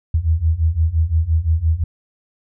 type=beating tone pair; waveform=sine; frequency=77.78 / 83.58 Hz; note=D#2 / E2; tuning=0 / +24 cents; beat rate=5.8 Hz; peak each=-18 / -16 dBFS; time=0.14-1.84 s; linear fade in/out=5 ms; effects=none